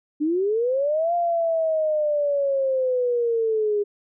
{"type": "linear two-way sweep", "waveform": "sine", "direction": "up then down", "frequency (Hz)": [289.1, 698.5, 406.6], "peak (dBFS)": -19, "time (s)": [0.2, 3.84], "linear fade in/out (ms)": 20, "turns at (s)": 1.14, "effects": []}